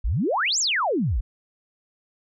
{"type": "exponential two-way sweep", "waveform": "sine", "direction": "up then down", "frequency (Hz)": [41.2, 7830, 41.2], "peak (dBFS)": -20, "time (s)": [0.04, 1.21], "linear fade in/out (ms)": 10, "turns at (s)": 0.59, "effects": []}